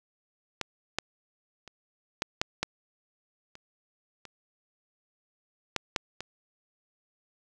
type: clicks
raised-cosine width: 0.2 ms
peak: -13 / -10 / -28 / -10 / -8 / -10 / -29 / -27 / -10 / -9 / -19 dBFS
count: 11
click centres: 0.613 / 0.986 / 1.677 / 2.221 / 2.415 / 2.63 / 3.554 / 4.253 / 5.763 / 5.962 / 6.206 s
effects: none